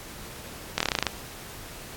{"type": "slowing click train", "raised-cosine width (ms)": 0.2, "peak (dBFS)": -5, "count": 10, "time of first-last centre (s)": [0.78, 1.067], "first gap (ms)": 24, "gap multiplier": 1.07, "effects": ["pink hiss -42 dBFS RMS until 1.96 s", "AAC 64 kbps"]}